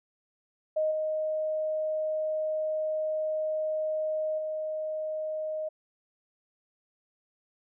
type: tone with level steps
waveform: sine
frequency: 622.3 Hz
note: D#5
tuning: in tune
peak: -24 / -27 / -30 dBFS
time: 0.76-5.69 s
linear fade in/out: 10 ms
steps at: 0.91 / 4.38 s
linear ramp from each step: 5 ms
effects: none

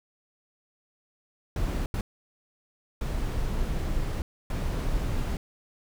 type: noise bursts at uneven times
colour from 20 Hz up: brown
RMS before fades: -28 dBFS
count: 4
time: 1.56-1.86 / 1.94-2.01 / 3.01-4.22 / 4.5-5.37 s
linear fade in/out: 2 ms
effects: none

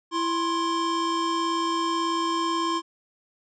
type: tone pair together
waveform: square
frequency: 333 / 1057.2 Hz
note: E4 / C6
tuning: +18 / +18 cents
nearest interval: octave + minor sixth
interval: 2000 cents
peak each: -28 / -26 dBFS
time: 0.11-2.82 s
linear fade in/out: 50 ms
effects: resampled to 16000 Hz

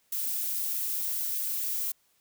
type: noise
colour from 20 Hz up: violet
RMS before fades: -31 dBFS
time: 0.12-1.92 s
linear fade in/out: 5 ms
effects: white hiss -69 dBFS RMS until 2.2 s

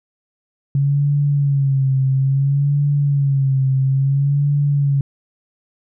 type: tone with vibrato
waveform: sine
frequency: 138.5 Hz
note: C#3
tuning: 1 cent flat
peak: -13 dBFS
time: 0.75-5.01 s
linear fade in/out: 2 ms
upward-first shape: sine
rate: 0.59 Hz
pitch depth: 68 cents each way
effects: none

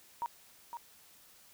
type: tone with echo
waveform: sine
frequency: 944 Hz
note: A#5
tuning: 22 cents sharp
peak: -32 dBFS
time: 0.22-0.26 s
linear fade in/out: 0 ms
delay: 510 ms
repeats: 1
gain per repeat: -7 dB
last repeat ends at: 0.77 s
effects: white hiss -60 dBFS RMS until 1.53 s

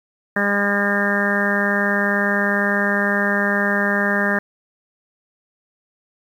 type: harmonic tone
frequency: 202.2 Hz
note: G#3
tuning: 46 cents flat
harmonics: 1 / 2 / 3 / 4 / 5 / 6 / 7 / 8 / 9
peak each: -22 / -27 / -25 / -31 / -31 / -29 / -31 / -22 / -22 dBFS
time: 0.36-4.39 s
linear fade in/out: 5 ms
effects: 8-bit

